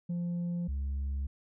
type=tone pair in turn; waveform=sine; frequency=173.8 / 68.97 Hz; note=F3 / C#2; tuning=-8 / -8 cents; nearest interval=octave + major third; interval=1600 cents; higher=first; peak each=-28 dBFS; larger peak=neither; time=0.09-0.68 / 0.68-1.27 s; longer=neither; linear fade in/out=10 ms; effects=tanh soft clip ceiling -30 dBFS